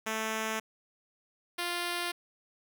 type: tone pair in turn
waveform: 5% pulse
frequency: 220 / 349.2 Hz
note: A3 / F4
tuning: 0 / 0 cents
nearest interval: minor sixth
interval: 800 cents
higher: second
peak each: -20 dBFS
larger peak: neither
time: 0.06-0.6 / 1.58-2.12 s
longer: neither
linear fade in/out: 10 ms
effects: none